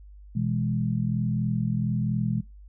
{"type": "chord", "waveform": "sine", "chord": "E major", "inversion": "second", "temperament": "equal", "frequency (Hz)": [123.47, 164.81, 207.7], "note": ["B2", "E3", "G#3"], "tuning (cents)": [0, 0, 0], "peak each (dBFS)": [-27, -29, -28], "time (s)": [0.35, 2.41], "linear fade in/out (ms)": 10, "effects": ["noise-tail reverb RT60 0.2 s tail -20 dB re dry", "added 50 Hz sine -44 dBFS peak until 2.68 s"]}